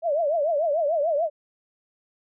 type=tone with vibrato; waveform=sine; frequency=622.3 Hz; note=D#5; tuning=in tune; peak=-20 dBFS; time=0.02-1.3 s; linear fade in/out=50 ms; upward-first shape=triangle; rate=6.8 Hz; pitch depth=210 cents each way; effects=none